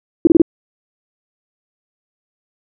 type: tone bursts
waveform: sine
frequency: 329.6 Hz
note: E4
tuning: in tune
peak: -3 dBFS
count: 4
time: 0.25-0.418 s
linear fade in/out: 2 ms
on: 21 ms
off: 28 ms
effects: none